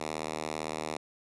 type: tone with high-pass filter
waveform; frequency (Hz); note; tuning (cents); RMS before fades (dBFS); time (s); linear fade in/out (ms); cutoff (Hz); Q
5% pulse; 77.78; D#2; 0; -36; 0-0.97; 5; 200; 0.56
effects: resampled to 24000 Hz